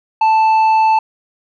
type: tone with tanh clipping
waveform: triangle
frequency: 880 Hz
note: A5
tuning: in tune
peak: -10 dBFS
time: 0.21-0.99 s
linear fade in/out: 5 ms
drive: 10 dB
effects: none